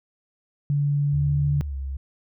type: tone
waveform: sine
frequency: 143.8 Hz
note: D3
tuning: 36 cents flat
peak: -19 dBFS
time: 0.7-1.61 s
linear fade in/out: 0 ms
type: tone with pitch glide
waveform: sine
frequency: 77.78 to 67.71 Hz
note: D#2 to C#2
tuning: 0 to -40 cents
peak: -27 dBFS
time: 1.13-1.97 s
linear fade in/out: 5 ms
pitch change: -240 cents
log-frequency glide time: 1.59-1.75 s
effects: none